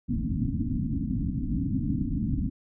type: low-pass noise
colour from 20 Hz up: white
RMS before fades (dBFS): -28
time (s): 0.08-2.5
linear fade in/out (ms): 20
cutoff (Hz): 290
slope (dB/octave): 96
effects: none